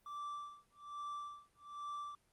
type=tone with tremolo; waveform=triangle; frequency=1169 Hz; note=D6; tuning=8 cents flat; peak=-39 dBFS; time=0.06-2.15 s; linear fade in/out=2 ms; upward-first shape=sine; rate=1.2 Hz; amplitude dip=100%; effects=pink hiss -75 dBFS RMS until 2.32 s + Opus 32 kbps